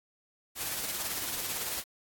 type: noise with tremolo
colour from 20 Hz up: white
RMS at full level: -33 dBFS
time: 0.55-1.84 s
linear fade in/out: 50 ms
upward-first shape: sine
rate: 18 Hz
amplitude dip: 35%
effects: AAC 64 kbps